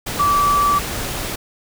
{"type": "tone in noise", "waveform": "sine", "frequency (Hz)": 1157, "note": "D6", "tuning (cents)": -26, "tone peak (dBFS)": -13, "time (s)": [0.19, 0.79], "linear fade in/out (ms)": 10, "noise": "pink", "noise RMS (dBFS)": -25, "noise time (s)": [0.06, 1.36], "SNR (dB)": 9, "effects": []}